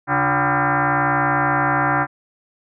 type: tone with frequency modulation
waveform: sine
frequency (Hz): 293.7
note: D4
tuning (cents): 0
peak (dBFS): -15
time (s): 0.07-2.07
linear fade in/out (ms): 50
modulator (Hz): 216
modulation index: 6.9
effects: none